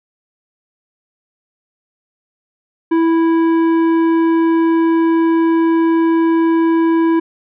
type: tone with tanh clipping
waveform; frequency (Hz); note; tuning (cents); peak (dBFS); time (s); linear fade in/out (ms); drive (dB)
triangle; 329.2; E4; -2; -12; 2.91-7.2; 10; 15
effects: none